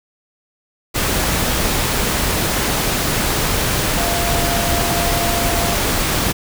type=tone in noise; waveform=sine; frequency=689 Hz; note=F5; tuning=24 cents flat; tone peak=-22 dBFS; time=3.97-5.76 s; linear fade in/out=20 ms; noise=pink; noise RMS=-18 dBFS; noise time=0.94-6.33 s; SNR=-7 dB; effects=none